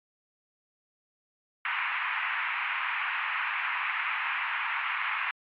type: band-pass noise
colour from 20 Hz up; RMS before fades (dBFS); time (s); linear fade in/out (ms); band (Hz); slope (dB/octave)
white; -31; 1.65-5.31; 2; 910 to 2600; 48
effects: AAC 64 kbps